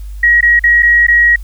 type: tone with dropouts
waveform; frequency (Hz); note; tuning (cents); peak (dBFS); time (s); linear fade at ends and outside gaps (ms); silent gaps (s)
sine; 1900; A#6; +33; -5; 0.23-1.36; 5; 0.409-0.427 / 0.594-0.638 / 0.824-0.829 / 1.068-1.082
effects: added 50 Hz sine -23 dBFS peak until 1.43 s + white hiss -48 dBFS RMS until 1.43 s